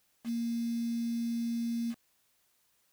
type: tone with quantisation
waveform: sine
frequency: 233.1 Hz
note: A#3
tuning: in tune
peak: -30 dBFS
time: 0.24-1.95 s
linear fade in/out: 50 ms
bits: 8
effects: white hiss -72 dBFS RMS until 2.92 s

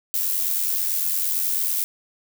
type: noise with amplitude modulation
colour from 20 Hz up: violet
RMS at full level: -21 dBFS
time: 0.14-1.84 s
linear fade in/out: 0 ms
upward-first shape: sine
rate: 89 Hz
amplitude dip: 50%
effects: none

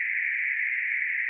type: band-pass noise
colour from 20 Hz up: pink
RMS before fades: -28 dBFS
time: 0-1.29 s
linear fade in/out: 0 ms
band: 1800 to 2300 Hz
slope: 96 dB/octave
effects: none

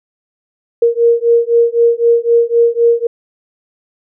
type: beating tone pair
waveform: sine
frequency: 466.2 / 470.1 Hz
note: A#4 / A#4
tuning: 0 / +15 cents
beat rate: 3.9 Hz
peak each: -11 dBFS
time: 0.82-3.07 s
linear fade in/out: 5 ms
effects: none

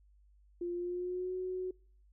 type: tone with pitch glide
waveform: sine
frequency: 349.2 to 369.1 Hz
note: F4 to F#4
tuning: 0 to -4 cents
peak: -34 dBFS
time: 0.61-1.71 s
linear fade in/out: 5 ms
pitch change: +96 cents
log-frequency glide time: 0.73-1.34 s
effects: noise-tail reverb RT60 0.5 s tail -26 dB re dry + added 50 Hz sine -61 dBFS peak until 2.12 s

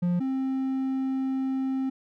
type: tone pair in turn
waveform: triangle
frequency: 176.2 / 264.8 Hz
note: F3 / C4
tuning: +16 / +21 cents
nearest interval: perfect fifth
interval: 705 cents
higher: second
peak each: -20 / -23 dBFS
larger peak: first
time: 0.02-0.2 / 0.2-1.9 s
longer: second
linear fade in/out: 10 ms
effects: none

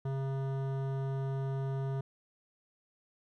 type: tone with hard clipping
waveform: sine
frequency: 135.2 Hz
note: C#3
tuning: 43 cents flat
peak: -34 dBFS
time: 0.05-2.01 s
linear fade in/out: 5 ms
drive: 15 dB
effects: none

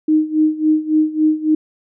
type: tone with tremolo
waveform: sine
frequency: 310 Hz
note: D#4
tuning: 6 cents flat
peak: -9 dBFS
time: 0.08-1.55 s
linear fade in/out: 5 ms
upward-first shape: sine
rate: 3.6 Hz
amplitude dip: 85%
effects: none

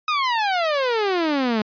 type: exponential sweep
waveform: sawtooth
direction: down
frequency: 1272 to 207.7 Hz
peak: -15 dBFS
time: 0.08-1.62 s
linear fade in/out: 2 ms
effects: resampled to 11025 Hz

